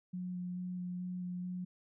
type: tone with vibrato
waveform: sine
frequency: 180.1 Hz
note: F#3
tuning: 46 cents flat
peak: -37 dBFS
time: 0.13-1.65 s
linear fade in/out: 10 ms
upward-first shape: square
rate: 2.3 Hz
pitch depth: 9 cents each way
effects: none